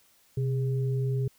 sine tone pair together, 128.8 / 408.6 Hz, C3 / G#4, -27 / -28 cents, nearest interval octave + minor sixth, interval 1999 cents, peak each -25 / -35 dBFS, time 0.37-1.28 s, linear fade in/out 5 ms, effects white hiss -63 dBFS RMS until 1.38 s

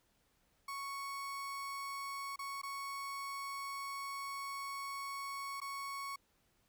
35% pulse tone with dropouts, 1108.7 Hz, C#6, in tune, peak -39 dBFS, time 0.68-6.16 s, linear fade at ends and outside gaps 5 ms, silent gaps 2.36-2.39 / 2.617-2.632 / 5.603-5.615 s, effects pink hiss -75 dBFS RMS until 6.68 s

